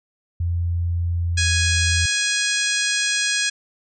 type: tone with pitch glide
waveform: sine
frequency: 86 to 85.36 Hz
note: F2 to F2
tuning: -26 to -39 cents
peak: -19 dBFS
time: 0.4-2.06 s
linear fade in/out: 5 ms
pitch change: -13 cents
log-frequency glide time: 1.13-1.61 s
type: harmonic tone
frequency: 830.6 Hz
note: G#5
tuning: in tune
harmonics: 2 / 3 / 4 / 5 / 6 / 7 / 8 / 9 / 10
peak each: -24 / -26 / -27 / -28 / -29 / -29 / -30 / -31 / -31 dBFS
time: 1.37-3.5 s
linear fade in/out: 10 ms
effects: none